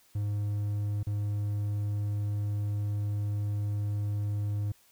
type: tone with dropouts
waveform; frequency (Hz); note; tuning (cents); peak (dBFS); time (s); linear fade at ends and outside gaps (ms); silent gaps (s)
triangle; 103.2; G#2; -10; -26; 0.15-4.72; 5; 1.031-1.068
effects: white hiss -63 dBFS RMS until 4.91 s